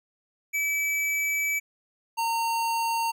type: tone pair in turn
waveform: square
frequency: 2300 / 917.2 Hz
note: D7 / A#5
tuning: -37 / -28 cents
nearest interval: octave + major third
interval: 1591 cents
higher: first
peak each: -25 dBFS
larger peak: neither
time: 0.53-1.6 / 2.17-3.12 s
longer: first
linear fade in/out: 20 ms
effects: none